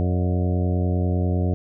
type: harmonic tone with a mistuned harmonic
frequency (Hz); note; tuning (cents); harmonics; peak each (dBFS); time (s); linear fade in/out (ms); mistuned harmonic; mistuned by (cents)
90; F#2; -47; 1 / 2 / 3 / 4 / 5 / 6 / 7 / 8; -20 / -26 / -30 / -32 / -34 / -36 / -37 / -38; 0-1.54; 0; 6; +79
effects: none